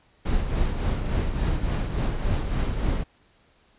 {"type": "noise with tremolo", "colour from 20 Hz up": "brown", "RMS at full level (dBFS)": -22, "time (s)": [0.25, 3.04], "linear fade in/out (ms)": 10, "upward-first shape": "triangle", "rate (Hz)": 3.5, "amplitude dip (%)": 55, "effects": ["pink hiss -61 dBFS RMS until 3.78 s", "resampled to 8000 Hz"]}